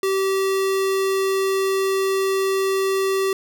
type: tone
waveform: square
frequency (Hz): 386.1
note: G4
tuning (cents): -26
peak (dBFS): -19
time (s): 0.03-3.33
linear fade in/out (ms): 2
effects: none